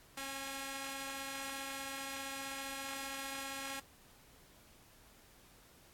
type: tone pair together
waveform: 5% pulse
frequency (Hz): 271.6 / 830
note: C#4 / G#5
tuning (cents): -35 / -1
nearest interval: octave + perfect fifth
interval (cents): 1934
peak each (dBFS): -31 / -34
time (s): 0.17-3.8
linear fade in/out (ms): 5
effects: pink hiss -62 dBFS RMS until 5.93 s + AAC 64 kbps